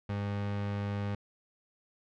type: tone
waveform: 30% pulse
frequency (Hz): 101.5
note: G#2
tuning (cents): -39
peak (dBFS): -29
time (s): 0.09-1.15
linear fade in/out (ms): 5
effects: low-pass 3000 Hz 12 dB/octave